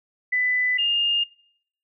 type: tone pair in turn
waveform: sine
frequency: 1997 / 2824 Hz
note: B6 / F7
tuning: +19 / +19 cents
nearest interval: tritone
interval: 600 cents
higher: second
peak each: -19 dBFS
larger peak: neither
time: 0.32-0.78 / 0.78-1.24 s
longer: neither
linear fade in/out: 10 ms
effects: noise-tail reverb RT60 0.7 s tail -23 dB re dry